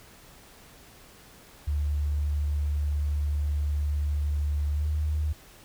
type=tone with pitch glide; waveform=sine; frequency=73.42 to 75.92 Hz; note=D2 to D#2; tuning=0 to -42 cents; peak=-24 dBFS; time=1.67-5.33 s; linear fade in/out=10 ms; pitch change=+58 cents; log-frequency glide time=4.73-4.88 s; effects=pink hiss -52 dBFS RMS until 5.64 s